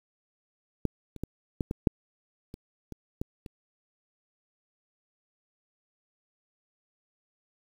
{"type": "clicks", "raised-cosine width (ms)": 3, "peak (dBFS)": [-13, -30, -19, -15, -17, -7, -28, -26, -18, -29], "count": 10, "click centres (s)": [0.853, 1.163, 1.236, 1.608, 1.711, 1.872, 2.541, 2.923, 3.215, 3.462], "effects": ["8-bit"]}